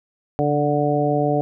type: harmonic tone with a mistuned harmonic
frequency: 146.83 Hz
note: D3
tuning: in tune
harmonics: 1 / 2 / 3 / 4 / 5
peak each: -23 / -23 / -23 / -23 / -23 dBFS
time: 0.39-1.41 s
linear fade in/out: 0 ms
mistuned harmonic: 1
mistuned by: -28 cents
effects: none